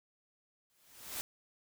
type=noise with exponential growth; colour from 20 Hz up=white; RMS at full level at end=-37 dBFS; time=0.7-1.21 s; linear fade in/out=0 ms; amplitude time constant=110 ms; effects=none